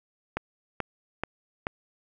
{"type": "click train", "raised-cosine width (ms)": 0.5, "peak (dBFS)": -13, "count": 4, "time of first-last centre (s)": [0.37, 1.669], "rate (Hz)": 2.31, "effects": []}